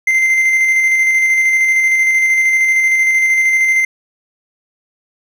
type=tone with tremolo; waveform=triangle; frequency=2082 Hz; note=C7; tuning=9 cents flat; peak=-7 dBFS; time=0.07-3.85 s; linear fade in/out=5 ms; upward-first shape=square; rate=13 Hz; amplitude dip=25%; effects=none